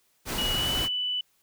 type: noise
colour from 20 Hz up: pink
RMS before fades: -31 dBFS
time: 0.25-0.89 s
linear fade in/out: 50 ms
type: tone with pitch glide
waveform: sine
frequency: 2919 to 2982 Hz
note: F#7 to F#7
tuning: -24 to +13 cents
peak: -26 dBFS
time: 0.38-1.21 s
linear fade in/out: 5 ms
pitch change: +37 cents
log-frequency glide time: 0.5-0.72 s
effects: white hiss -68 dBFS RMS until 1.42 s